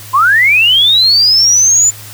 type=linear sweep; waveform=sine; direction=up; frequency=1002 to 7120 Hz; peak=-5 dBFS; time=0.13-1.91 s; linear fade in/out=20 ms; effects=added 105 Hz sine -33 dBFS peak until 2.13 s + white hiss -32 dBFS RMS until 2.13 s